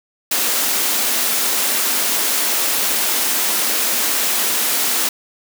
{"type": "high-pass noise", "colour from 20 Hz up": "white", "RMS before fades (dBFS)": -18, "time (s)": [0.31, 5.09], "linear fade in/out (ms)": 5, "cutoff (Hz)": 200, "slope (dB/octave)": 96, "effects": []}